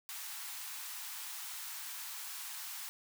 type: high-pass noise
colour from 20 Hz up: white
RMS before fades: -44 dBFS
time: 0.09-2.89 s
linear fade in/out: 0 ms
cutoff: 790 Hz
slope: 48 dB/octave
effects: none